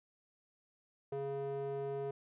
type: tone with band-pass filter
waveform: square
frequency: 138.59 Hz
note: C#3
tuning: in tune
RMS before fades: -39 dBFS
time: 1.12-2.11 s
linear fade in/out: 5 ms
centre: 490 Hz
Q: 3.6
effects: resampled to 8000 Hz